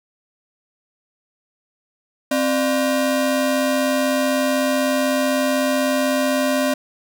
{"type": "ring-modulated tone", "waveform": "40% pulse", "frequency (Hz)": 430, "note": "A4", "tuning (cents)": -40, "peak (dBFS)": -13, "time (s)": [2.31, 6.74], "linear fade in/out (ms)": 5, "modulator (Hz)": 167, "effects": []}